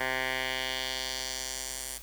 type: tone with band-pass filter sweep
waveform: 10% pulse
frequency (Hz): 130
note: C3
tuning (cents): -11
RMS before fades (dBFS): -34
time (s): 0-1.98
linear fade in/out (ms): 5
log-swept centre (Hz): 1700 to 9900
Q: 1.5
effects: added 50 Hz sine -49 dBFS peak until 2.02 s + white hiss -49 dBFS RMS until 2.02 s